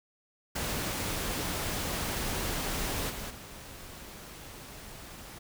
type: noise with level steps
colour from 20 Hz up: pink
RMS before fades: -33 / -39 / -46 dBFS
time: 0.55-5.39 s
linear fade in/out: 10 ms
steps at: 3.09 / 3.29 s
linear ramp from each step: 20 ms
effects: none